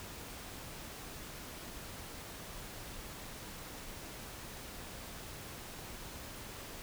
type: silence
effects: pink hiss -47 dBFS RMS until 6.82 s